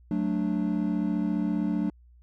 triangle chord, D major, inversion first, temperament equal, 185 / 220 / 293.7 Hz, F#3 / A3 / D4, 0 / 0 / 0 cents, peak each -27 dBFS, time 0.11-1.9 s, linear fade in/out 2 ms, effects added 60 Hz sine -52 dBFS peak until 2.22 s

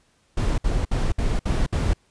brown noise bursts, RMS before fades -21 dBFS, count 6, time 0.37-1.935 s, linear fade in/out 5 ms, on 210 ms, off 61 ms, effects pink hiss -63 dBFS RMS until 2.1 s + resampled to 22050 Hz

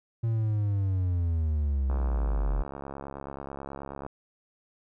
triangle linear sweep, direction down, 115.7 to 43.37 Hz, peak -22 dBFS, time 0.23-2.63 s, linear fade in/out 10 ms
click train, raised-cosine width 1 ms, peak -24 dBFS, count 151, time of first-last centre 1.9-4.065 s, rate 69.3 Hz
effects none

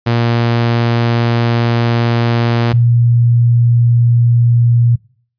sawtooth / sine tone pair in turn, 117.6 / 118.83 Hz, A#2 / A#2, +16 / +34 cents, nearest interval unison, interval 18 cents, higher second, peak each -7 dBFS, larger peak neither, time 0.06-2.73 / 2.73-4.96 s, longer first, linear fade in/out 10 ms, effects noise-tail reverb RT60 0.5 s tail -23 dB re dry + resampled to 11025 Hz

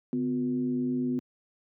sine tone with frequency modulation, 251.5 Hz, B3, 32 cents sharp, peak -25 dBFS, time 0.13-1.19 s, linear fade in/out 0 ms, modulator 109 Hz, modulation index 0.59, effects high-pass 150 Hz 12 dB/octave

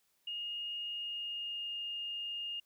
sine tone with pitch glide, 2851 to 2833 Hz, F7 to F7, +35 to +24 cents, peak -37 dBFS, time 0.27-2.6 s, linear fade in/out 5 ms, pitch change -11 cents, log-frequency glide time 0.86-1.76 s, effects white hiss -75 dBFS RMS until 2.65 s

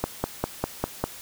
click train, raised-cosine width 1 ms, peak -9 dBFS, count 6, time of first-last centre 0.04-1.04 s, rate 5 Hz, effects white hiss -42 dBFS RMS until 1.21 s

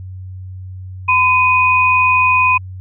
sine tone pair together, 1013.2 / 2489 Hz, B5 / D#7, +44 / 0 cents, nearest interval octave + major third, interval 1556 cents, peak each -12 dBFS, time 1.08-2.58 s, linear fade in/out 10 ms, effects added 93 Hz sine -27 dBFS peak until 2.8 s

